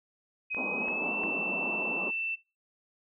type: tone with pitch glide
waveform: sine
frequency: 2523 to 2670 Hz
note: D#7 to E7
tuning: +23 to +22 cents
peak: -30 dBFS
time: 0.5-2.36 s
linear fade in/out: 20 ms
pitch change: +99 cents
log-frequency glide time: 0.76-1.13 s
type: clicks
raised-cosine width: 0.5 ms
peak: -27 dBFS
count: 3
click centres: 0.547 / 0.884 / 1.236 s
type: band-pass noise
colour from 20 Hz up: pink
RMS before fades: -37 dBFS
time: 0.56-2.11 s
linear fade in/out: 20 ms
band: 190 to 1100 Hz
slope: 48 dB/octave
effects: noise-tail reverb RT60 0.3 s tail -23 dB re dry

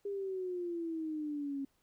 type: exponential sweep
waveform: sine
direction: down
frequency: 406.2 to 272.1 Hz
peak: -35 dBFS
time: 0.05-1.65 s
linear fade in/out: 5 ms
effects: pink hiss -75 dBFS RMS until 1.82 s

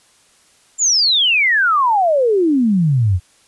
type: exponential sweep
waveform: sine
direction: down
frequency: 7340 to 84.1 Hz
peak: -11 dBFS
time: 0.78-3.2 s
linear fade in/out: 50 ms
effects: white hiss -53 dBFS RMS until 3.47 s + resampled to 24000 Hz

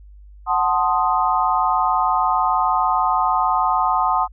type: chord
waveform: sine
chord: F# diminished seventh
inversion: none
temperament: equal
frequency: 740 / 880 / 1046.5 / 1244.5 Hz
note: F#5 / A5 / C6 / Eb6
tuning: 0 / 0 / 0 / 0 cents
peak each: -21 dBFS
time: 0.46-4.28 s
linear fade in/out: 50 ms
effects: added 50 Hz sine -40 dBFS peak until 4.32 s

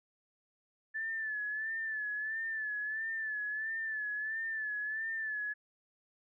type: tone with vibrato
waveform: sine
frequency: 1745 Hz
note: A6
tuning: 15 cents flat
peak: -34 dBFS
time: 0.94-5.54 s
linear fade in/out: 20 ms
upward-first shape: sine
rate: 1.5 Hz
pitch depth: 59 cents each way
effects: none

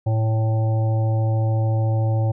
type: harmonic tone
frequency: 110.8 Hz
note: A2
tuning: 13 cents sharp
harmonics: 1 / 3 / 5 / 7 / 8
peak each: -17 / -33 / -30 / -33 / -43 dBFS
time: 0.06-2.32 s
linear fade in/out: 10 ms
effects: none

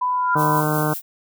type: tone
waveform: sine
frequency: 997 Hz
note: B5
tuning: 16 cents sharp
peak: -18 dBFS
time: 0.01-0.61 s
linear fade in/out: 10 ms
type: tone with exponential growth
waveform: sine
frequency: 1396.9 Hz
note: F6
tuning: in tune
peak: -16 dBFS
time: 0.07-0.35 s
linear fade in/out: 5 ms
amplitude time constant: 59 ms
type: harmonic tone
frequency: 152.4 Hz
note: D#3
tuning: 36 cents flat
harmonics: 1 / 2 / 3 / 4 / 5 / 6 / 7 / 8 / 9 / 10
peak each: -22 / -25 / -27 / -28 / -29 / -30 / -30 / -31 / -32 / -32 dBFS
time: 0.35-0.94 s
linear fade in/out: 10 ms
type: noise with tremolo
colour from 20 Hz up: violet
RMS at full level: -29 dBFS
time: 0.36-1.02 s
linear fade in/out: 50 ms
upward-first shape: sine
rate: 5.3 Hz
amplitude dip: 30%
effects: none

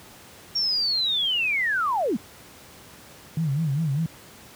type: linear sweep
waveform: sine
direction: down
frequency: 5580 to 174.61 Hz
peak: -21 dBFS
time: 0.55-2.17 s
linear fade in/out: 10 ms
type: tone with vibrato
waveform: sine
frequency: 149.5 Hz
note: D3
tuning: 31 cents sharp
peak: -21 dBFS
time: 3.37-4.06 s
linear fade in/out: 2 ms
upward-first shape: sine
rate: 5 Hz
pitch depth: 180 cents each way
effects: pink hiss -47 dBFS RMS until 4.55 s + high-pass 80 Hz 12 dB/octave

